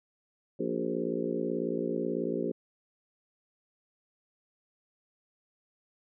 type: harmonic tone with a mistuned harmonic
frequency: 58.27 Hz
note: A#1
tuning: in tune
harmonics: 3 / 4 / 5 / 6 / 7 / 8 / 9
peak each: -39 / -36 / -36 / -36 / -35 / -38 / -39 dBFS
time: 0.59-2.52 s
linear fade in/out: 10 ms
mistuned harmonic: 6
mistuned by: +53 cents
effects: none